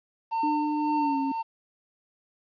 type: tone with tremolo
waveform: triangle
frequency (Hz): 906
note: A#5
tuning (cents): -50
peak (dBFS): -22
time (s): 0.31-1.43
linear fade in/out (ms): 20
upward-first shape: sine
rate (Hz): 1.8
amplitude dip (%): 50
type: tone with pitch glide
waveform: sine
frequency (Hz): 299.8 to 273.3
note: D4 to C#4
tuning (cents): +36 to -24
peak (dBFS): -26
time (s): 0.43-1.32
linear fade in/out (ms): 5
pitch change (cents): -160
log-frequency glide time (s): 0.96-1.18
effects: resampled to 11025 Hz + 10-bit